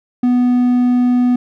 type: tone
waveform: triangle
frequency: 246.9 Hz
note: B3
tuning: in tune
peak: -8 dBFS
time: 0.23-1.36 s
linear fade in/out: 5 ms
effects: none